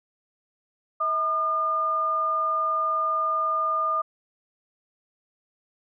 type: tone pair together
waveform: sine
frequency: 642.7 / 1212 Hz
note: E5 / D#6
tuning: -44 / -46 cents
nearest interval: major seventh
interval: 1098 cents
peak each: -32 / -22 dBFS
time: 1-4.02 s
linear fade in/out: 10 ms
effects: none